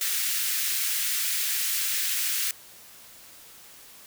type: high-pass noise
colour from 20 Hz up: white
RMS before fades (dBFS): -27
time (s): 0.01-2.51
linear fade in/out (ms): 2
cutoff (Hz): 1600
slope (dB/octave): 24
effects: white hiss -49 dBFS RMS until 4.06 s